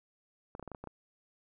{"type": "clicks", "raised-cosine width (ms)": 1, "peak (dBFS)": -29, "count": 8, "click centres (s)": [0.551, 0.596, 0.627, 0.677, 0.717, 0.748, 0.84, 0.873], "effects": []}